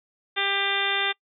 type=harmonic tone; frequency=396.8 Hz; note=G4; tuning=21 cents sharp; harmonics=1 / 2 / 3 / 4 / 5 / 6 / 7 / 8 / 9; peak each=-34 / -32 / -33 / -30 / -29 / -32 / -32 / -33 / -28 dBFS; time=0.36-1.13 s; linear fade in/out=20 ms; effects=noise-tail reverb RT60 0.1 s tail -26 dB re dry